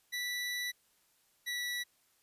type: tone pair in turn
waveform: 25% pulse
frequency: 1965 / 1950.3 Hz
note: B6 / B6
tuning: -9 / -22 cents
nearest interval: unison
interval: 13 cents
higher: first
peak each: -31 / -31 dBFS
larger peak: neither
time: 0.12-0.72 / 1.46-1.84 s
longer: first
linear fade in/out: 20 ms
effects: white hiss -71 dBFS RMS until 2.22 s + resampled to 32000 Hz